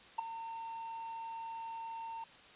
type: tone with ADSR envelope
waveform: triangle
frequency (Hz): 910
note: A#5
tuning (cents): -42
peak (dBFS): -26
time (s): 0.18-2.24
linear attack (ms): 12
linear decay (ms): 5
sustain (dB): -13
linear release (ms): 3
effects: white hiss -57 dBFS RMS until 2.55 s + resampled to 8000 Hz